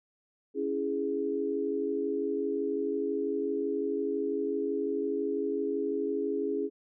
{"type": "chord", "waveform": "sine", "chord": "C# minor", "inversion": "none", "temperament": "equal", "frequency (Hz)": [277.2, 329.6, 415.3], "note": ["C#4", "E4", "G#4"], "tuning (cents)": [0, 0, 0], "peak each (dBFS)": [-34, -35, -30], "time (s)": [0.54, 6.7], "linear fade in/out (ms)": 50, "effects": []}